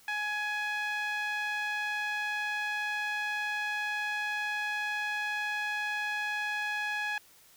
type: tone with band-pass filter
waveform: sawtooth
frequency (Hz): 838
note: G#5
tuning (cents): +15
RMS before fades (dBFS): -33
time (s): 0.08-7.18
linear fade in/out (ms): 2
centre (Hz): 2000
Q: 2.2
effects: white hiss -59 dBFS RMS until 7.56 s